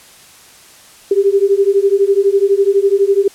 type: beating tone pair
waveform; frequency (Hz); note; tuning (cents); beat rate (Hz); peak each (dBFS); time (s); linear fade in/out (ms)
sine; 390.6 / 402.6; G4 / G4; -6 / +46; 12; -12; 1.11-3.28; 5
effects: white hiss -42 dBFS RMS until 3.34 s + low-pass 11000 Hz 12 dB/octave